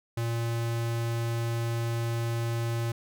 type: tone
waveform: square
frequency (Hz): 116.3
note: A#2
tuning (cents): -4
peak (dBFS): -28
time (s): 0.17-2.92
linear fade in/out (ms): 5
effects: none